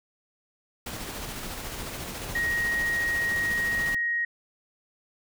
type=noise with tremolo; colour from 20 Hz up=pink; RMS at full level=-35 dBFS; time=0.86-3.95 s; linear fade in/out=5 ms; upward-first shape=square; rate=14 Hz; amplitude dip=25%
type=tone; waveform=sine; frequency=1882 Hz; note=A#6; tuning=16 cents sharp; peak=-24 dBFS; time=2.35-4.25 s; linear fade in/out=5 ms
effects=none